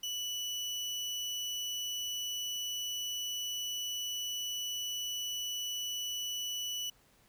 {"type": "tone", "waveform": "30% pulse", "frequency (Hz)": 2960, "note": "F#7", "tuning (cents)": 0, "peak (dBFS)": -32, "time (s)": [0.03, 6.9], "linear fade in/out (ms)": 5, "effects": ["pink hiss -66 dBFS RMS until 7.28 s"]}